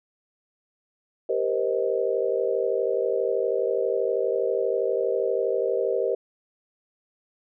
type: chord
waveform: sine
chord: C minor seventh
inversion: second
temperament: just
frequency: 392.4 / 470.9 / 523.3 / 627.9 Hz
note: G4 / Bb4 / C5 / Eb5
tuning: +2 / +18 / 0 / +16 cents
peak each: -27 / -26 / -27 / -30 dBFS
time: 1.29-6.15 s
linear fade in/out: 5 ms
effects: none